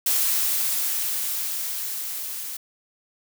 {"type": "noise with level ramp", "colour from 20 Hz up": "blue", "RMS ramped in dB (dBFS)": [-21, -33], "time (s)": [0.06, 2.57], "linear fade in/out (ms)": 5, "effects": []}